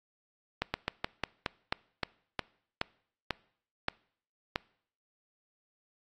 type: slowing click train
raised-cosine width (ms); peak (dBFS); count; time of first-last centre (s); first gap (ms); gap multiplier
0.3; -13; 13; 0.62-4.559; 120; 1.17
effects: noise-tail reverb RT60 0.6 s tail -24 dB re dry + AAC 32 kbps